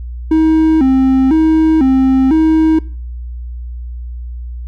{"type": "tone with vibrato", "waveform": "triangle", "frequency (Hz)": 289.3, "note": "D4", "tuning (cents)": -26, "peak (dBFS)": -5, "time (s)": [0.31, 2.79], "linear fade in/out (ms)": 5, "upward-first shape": "square", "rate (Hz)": 1, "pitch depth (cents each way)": 160, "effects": ["noise-tail reverb RT60 0.5 s tail -22 dB re dry", "added 60 Hz sine -22 dBFS peak until 4.67 s"]}